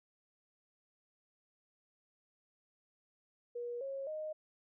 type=tone with pitch steps; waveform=sine; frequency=480 / 545 / 618.9 Hz; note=B4 / C#5 / D#5; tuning=-49 / -29 / -9 cents; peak=-38 dBFS; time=3.55-4.33 s; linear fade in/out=10 ms; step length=260 ms; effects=none